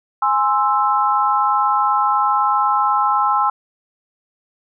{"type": "chord", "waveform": "sine", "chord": "Ab augmented", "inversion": "none", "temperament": "equal", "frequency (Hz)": [830.6, 1046.5, 1318.5], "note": ["Ab5", "C6", "E6"], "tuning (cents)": [0, 0, 0], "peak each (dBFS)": -18, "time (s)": [0.22, 3.5], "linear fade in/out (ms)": 5, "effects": []}